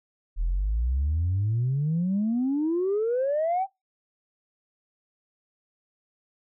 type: exponential sweep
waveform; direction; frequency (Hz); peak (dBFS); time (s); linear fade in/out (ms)
sine; up; 38.49 to 794; -21; 0.36-3.67; 50
effects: noise-tail reverb RT60 0.2 s tail -23 dB re dry + tanh soft clip ceiling -19 dBFS